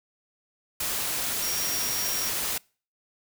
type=tone in noise; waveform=sine; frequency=5620 Hz; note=F8; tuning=10 cents sharp; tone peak=-31 dBFS; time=1.42-2.29 s; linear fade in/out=5 ms; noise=white; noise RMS=-29 dBFS; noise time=0.8-2.58 s; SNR=-5 dB; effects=noise-tail reverb RT60 0.4 s tail -26 dB re dry